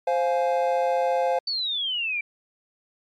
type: chord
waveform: triangle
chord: F minor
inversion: second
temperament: just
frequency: 523.8 / 698.5 / 838.1 Hz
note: C5 / F5 / Ab5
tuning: +2 / 0 / +16 cents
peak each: -21 / -23 / -25 dBFS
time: 0.07-1.39 s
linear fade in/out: 5 ms
type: exponential sweep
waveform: sine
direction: down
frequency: 4582 to 2315 Hz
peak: -24 dBFS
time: 1.47-2.21 s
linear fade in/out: 5 ms
effects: MP3 96 kbps